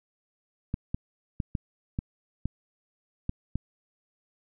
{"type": "clicks", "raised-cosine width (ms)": 5, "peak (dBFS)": -16, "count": 8, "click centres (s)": [0.741, 0.945, 1.402, 1.552, 1.989, 2.456, 3.294, 3.556], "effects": []}